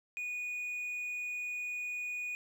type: tone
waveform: triangle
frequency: 2464 Hz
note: D#7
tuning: 17 cents flat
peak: -34 dBFS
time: 0.17-2.35 s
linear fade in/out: 0 ms
effects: none